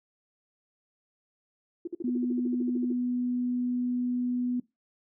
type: tone bursts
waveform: sine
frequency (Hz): 343.6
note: F4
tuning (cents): -28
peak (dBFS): -30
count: 15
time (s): 1.85-2.925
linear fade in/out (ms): 5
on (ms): 25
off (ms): 50
type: tone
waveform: sine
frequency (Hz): 246.9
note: B3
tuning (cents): 0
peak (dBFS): -26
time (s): 2.04-4.6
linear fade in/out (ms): 5
effects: noise-tail reverb RT60 0.2 s tail -20 dB re dry